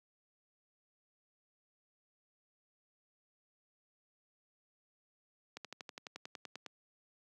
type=slowing click train; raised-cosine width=0.2 ms; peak=-27 dBFS; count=13; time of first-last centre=5.57-6.663 s; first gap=77 ms; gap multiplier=1.03; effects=high-pass 200 Hz 12 dB/octave